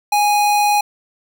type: tone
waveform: square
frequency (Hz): 828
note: G#5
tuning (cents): -5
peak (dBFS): -13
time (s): 0.12-0.81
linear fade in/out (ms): 5
effects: none

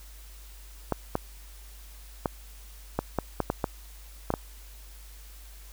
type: clicks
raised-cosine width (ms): 1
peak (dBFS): -11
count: 10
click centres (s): 0.923 / 1.154 / 2.258 / 2.99 / 3.187 / 3.403 / 3.501 / 3.642 / 4.304 / 4.339
effects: added 50 Hz sine -45 dBFS peak until 5.72 s + white hiss -53 dBFS RMS until 5.72 s

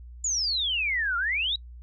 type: exponential two-way sweep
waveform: sine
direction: down then up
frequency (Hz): 7110 to 1361 to 3956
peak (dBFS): -24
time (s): 0.24-1.56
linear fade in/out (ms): 5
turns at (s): 1.17
effects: noise-tail reverb RT60 0.1 s tail -26 dB re dry + added 60 Hz sine -41 dBFS peak until 1.82 s

